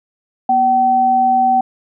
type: tone pair together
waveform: sine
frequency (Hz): 242.5 / 764.6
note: B3 / G5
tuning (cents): -31 / -43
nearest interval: octave + minor sixth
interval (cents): 1988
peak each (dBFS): -22 / -10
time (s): 0.49-1.61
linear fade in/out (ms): 5
effects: none